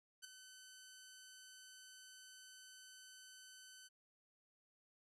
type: tone with ADSR envelope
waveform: 10% pulse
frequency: 1520 Hz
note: F#6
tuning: 46 cents sharp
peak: -39 dBFS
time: 0.22-3.89 s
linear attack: 27 ms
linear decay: 6 ms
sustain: -10 dB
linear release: 26 ms
effects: resampled to 32000 Hz